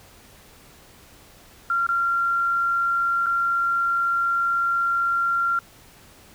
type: tone with dropouts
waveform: sine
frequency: 1379 Hz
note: F6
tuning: 22 cents flat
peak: -19 dBFS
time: 1.7-5.59 s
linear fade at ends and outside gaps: 2 ms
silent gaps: 1.867-1.889 / 3.261-3.266 s
effects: pink hiss -50 dBFS RMS until 6.34 s

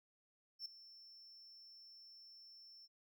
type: tone with ADSR envelope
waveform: triangle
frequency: 5380 Hz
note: E8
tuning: 34 cents sharp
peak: -40 dBFS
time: 0.59-2.88 s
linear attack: 67 ms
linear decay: 3 ms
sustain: -16 dB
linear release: 35 ms
effects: none

